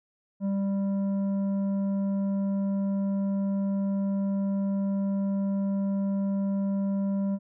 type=tone with tanh clipping; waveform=sine; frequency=197 Hz; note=G3; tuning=9 cents sharp; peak=-26 dBFS; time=0.4-7.39 s; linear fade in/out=50 ms; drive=8 dB; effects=none